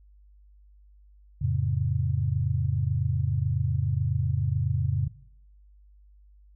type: chord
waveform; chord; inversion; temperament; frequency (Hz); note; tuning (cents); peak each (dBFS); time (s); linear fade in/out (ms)
sine; F augmented; none; just; 87.31 / 109.13 / 136.42; F2 / A2 / C#3; 0 / -14 / -27; -28 / -27 / -26; 1.41-5.08; 10
effects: noise-tail reverb RT60 0.7 s tail -18 dB re dry + added 50 Hz sine -52 dBFS peak until 6.55 s